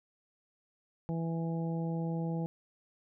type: harmonic tone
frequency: 165.2 Hz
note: E3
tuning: 4 cents sharp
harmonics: 1 / 2 / 3 / 4 / 5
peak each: -32 / -41 / -42 / -48 / -46 dBFS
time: 1.09-2.46 s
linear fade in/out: 0 ms
effects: none